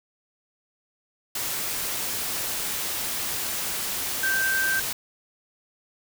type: tone in noise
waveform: sine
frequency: 1563 Hz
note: G6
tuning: 6 cents flat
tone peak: -22 dBFS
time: 4.23-4.8 s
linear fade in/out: 5 ms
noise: white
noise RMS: -29 dBFS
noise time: 1.35-4.93 s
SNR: +4 dB
effects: none